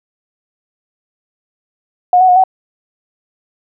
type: tone with pitch steps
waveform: sine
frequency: 721 / 745 / 723 / 755 Hz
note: F#5 / F#5 / F#5 / F#5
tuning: -45 / +12 / -40 / +35 cents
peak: -5 dBFS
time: 2.13-2.438 s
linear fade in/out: 2 ms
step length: 77 ms
effects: none